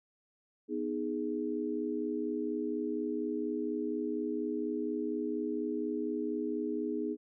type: chord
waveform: sine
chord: G# minor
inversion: first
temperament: equal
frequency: 246.9 / 311.1 / 415.3 Hz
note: B3 / D#4 / G#4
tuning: 0 / 0 / 0 cents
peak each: -37 / -35 / -36 dBFS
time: 0.68-7.17 s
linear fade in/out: 50 ms
effects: none